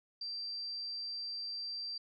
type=tone; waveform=sine; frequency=4699 Hz; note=D8; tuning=in tune; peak=-38 dBFS; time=0.21-1.98 s; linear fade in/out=5 ms; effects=none